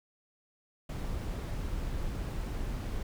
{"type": "noise", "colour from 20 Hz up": "brown", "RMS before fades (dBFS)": -35, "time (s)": [0.89, 3.03], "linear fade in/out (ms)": 5, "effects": []}